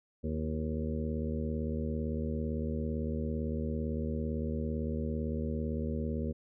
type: harmonic tone with a mistuned harmonic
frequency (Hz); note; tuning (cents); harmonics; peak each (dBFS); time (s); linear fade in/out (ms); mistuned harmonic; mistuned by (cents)
77.8; D#2; 0; 1 / 2 / 3 / 4 / 5 / 6 / 7; -35 / -39 / -36 / -47 / -43 / -42 / -45; 0.23-6.33; 20; 4; +60
effects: none